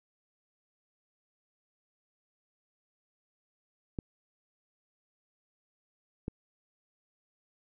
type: clicks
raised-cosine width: 3 ms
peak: -21 dBFS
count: 2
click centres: 3.988 / 6.281 s
effects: none